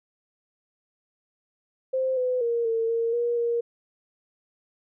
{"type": "tone with pitch steps", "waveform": "sine", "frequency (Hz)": [522, 504, 468.7, 453.8, 460.7, 475.5, 470.2], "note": ["C5", "B4", "A#4", "A#4", "A#4", "A#4", "A#4"], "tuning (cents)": [-4, 35, 9, -47, -20, 34, 15], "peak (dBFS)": -22, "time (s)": [1.93, 3.61], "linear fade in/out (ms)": 10, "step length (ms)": 240, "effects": []}